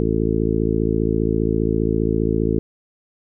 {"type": "harmonic tone", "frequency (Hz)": 55, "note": "A1", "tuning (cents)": 0, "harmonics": [1, 2, 3, 4, 5, 6, 7, 8], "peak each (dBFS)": [-25, -25, -25, -25, -25, -25, -25, -25], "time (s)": [0, 2.59], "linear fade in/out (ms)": 0, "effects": []}